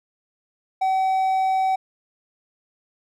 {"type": "tone", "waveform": "triangle", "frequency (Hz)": 761, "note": "F#5", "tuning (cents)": 48, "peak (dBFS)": -16, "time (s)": [0.81, 1.76], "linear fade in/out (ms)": 10, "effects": []}